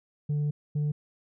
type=tone pair in turn; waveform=sine; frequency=147.5 / 148.35 Hz; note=D3 / D3; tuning=+8 / +18 cents; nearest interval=unison; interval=10 cents; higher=second; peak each=-22 dBFS; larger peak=neither; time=0.29-0.51 / 0.75-0.92 s; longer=first; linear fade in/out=10 ms; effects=tanh soft clip ceiling -24 dBFS